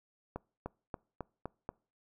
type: accelerating click train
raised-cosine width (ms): 1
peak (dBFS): -24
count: 6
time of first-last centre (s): 0.36-1.69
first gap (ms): 300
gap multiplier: 0.94
effects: noise-tail reverb RT60 0.4 s tail -25 dB re dry